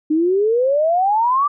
sine exponential sweep, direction up, 300.4 to 1190 Hz, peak -13 dBFS, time 0.1-1.48 s, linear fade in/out 10 ms, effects none

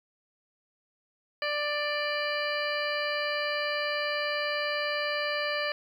harmonic tone, 590 Hz, D5, 8 cents sharp, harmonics 1 / 2 / 3 / 4 / 5 / 7 / 8, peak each -32 / -36 / -33 / -36 / -38 / -41 / -39 dBFS, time 1.42-5.72 s, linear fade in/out 2 ms, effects 10-bit

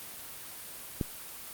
click, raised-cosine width 3 ms, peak -16 dBFS, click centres 1.012 s, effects white hiss -44 dBFS RMS until 1.53 s + Opus 32 kbps

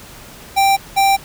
square tone pair in turn, 785 / 785 Hz, G5 / G5, +2 / +2 cents, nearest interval unison, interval 0 cents, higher neither, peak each -11 dBFS, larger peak neither, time 0.56-0.77 / 0.96-1.17 s, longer neither, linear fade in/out 20 ms, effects pink hiss -38 dBFS RMS until 1.24 s

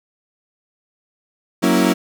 35% pulse chord, F# dominant seventh, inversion none, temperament equal, 185 / 233.1 / 277.2 / 329.6 Hz, F#3 / A#3 / C#4 / E4, 0 / 0 / 0 / 0 cents, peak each -17 dBFS, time 1.62-1.94 s, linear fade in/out 20 ms, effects none

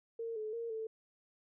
sine tone with pitch steps, 458.3 / 431.3 / 463.5 / 442.5 Hz, A#4 / A4 / A#4 / A4, -29 / -35 / -10 / +10 cents, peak -37 dBFS, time 0.19-0.87 s, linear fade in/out 5 ms, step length 170 ms, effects none

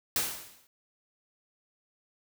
white noise with exponential decay, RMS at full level -26 dBFS, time 0.16-0.67 s, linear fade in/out 1 ms, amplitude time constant 110 ms, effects none

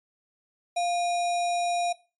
sine tone with sample-and-hold, 698.5 Hz, F5, in tune, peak -23 dBFS, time 0.76-1.93 s, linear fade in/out 10 ms, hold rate 3150 Hz, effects noise-tail reverb RT60 0.3 s tail -19 dB re dry + MP3 48 kbps

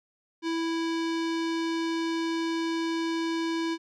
square tone with low-pass filter, 329.6 Hz, E4, in tune, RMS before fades -29 dBFS, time 0.42-3.78 s, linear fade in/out 50 ms, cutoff 4700 Hz, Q 1.3, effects none

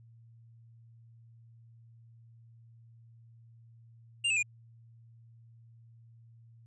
square tone with pitch steps, 2794 / 2607 / 2432 Hz, F7 / E7 / D#7, 0 / -20 / -40 cents, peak -27 dBFS, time 4.24-4.429 s, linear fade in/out 10 ms, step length 63 ms, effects added 115 Hz sine -54 dBFS peak until 6.66 s + resampled to 22050 Hz

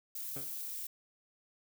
violet noise, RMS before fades -41 dBFS, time 0.15-0.87 s, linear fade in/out 5 ms
15% pulse tone with exponential decay, 140.9 Hz, C#3, 29 cents sharp, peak -34 dBFS, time 0.36-0.54 s, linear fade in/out 2 ms, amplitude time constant 39 ms
effects none

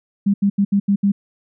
sine tone bursts at uneven times, 200.1 Hz, G3, 36 cents sharp, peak -12 dBFS, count 6, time 0.26-0.34 / 0.42-0.5 / 0.58-0.65 / 0.72-0.8 / 0.88-0.96 / 1.03-1.12 s, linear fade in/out 10 ms, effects none

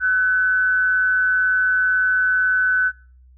sine tone with amplitude modulation, 1506 Hz, F#6, 30 cents sharp, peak -13 dBFS, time 0-2.92 s, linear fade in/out 50 ms, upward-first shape sine, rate 182 Hz, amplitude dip 45%, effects noise-tail reverb RT60 0.5 s tail -26 dB re dry + added 63 Hz sine -46 dBFS peak until 3.37 s

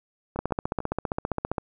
two click trains, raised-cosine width 1 ms, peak -20 / -12 dBFS, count 4 / 19, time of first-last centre 0.36-0.804 / 0.39-1.582 s, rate 6.76 / 15.1 Hz, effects none

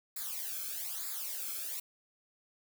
blue noise with flanger, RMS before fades -39 dBFS, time 0.16-1.8 s, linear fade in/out 5 ms, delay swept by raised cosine 0.33 to 1.07 ms, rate 1.1 Hz, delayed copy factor -0.95, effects none

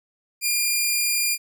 10% pulse tone, 2406 Hz, D7, 41 cents sharp, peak -11 dBFS, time 0.41-1.38 s, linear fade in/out 50 ms, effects none

